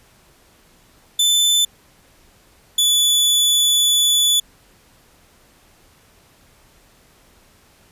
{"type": "tone pair in turn", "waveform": "sawtooth", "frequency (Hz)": [3520, 3458], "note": ["A7", "A7"], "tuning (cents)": [0, -31], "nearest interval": "unison", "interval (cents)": 31, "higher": "first", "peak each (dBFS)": -10, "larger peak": "neither", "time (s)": [[1.19, 1.65], [2.78, 4.4]], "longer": "second", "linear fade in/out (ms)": 5, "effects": ["pink hiss -53 dBFS RMS until 7.91 s", "resampled to 32000 Hz"]}